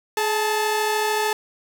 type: tone pair together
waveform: sawtooth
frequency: 423.3 / 880 Hz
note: G#4 / A5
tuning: +33 / 0 cents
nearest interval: octave + minor second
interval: 1267 cents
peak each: -19 dBFS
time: 0.17-1.33 s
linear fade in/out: 2 ms
effects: none